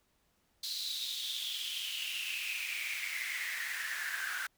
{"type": "noise with high-pass filter sweep", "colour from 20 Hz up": "pink", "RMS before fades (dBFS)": -38, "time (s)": [0.63, 4.47], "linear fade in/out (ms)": 5, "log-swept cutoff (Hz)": [4200, 1500], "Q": 7.9, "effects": ["pink hiss -74 dBFS RMS until 4.57 s"]}